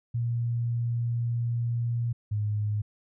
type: tone pair in turn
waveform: sine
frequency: 118.2 / 105.14 Hz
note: A#2 / G#2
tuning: +24 / +22 cents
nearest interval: major second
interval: 202 cents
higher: first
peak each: -25 dBFS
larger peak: neither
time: 0.14-2.13 / 2.31-2.82 s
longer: first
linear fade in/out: 10 ms
effects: none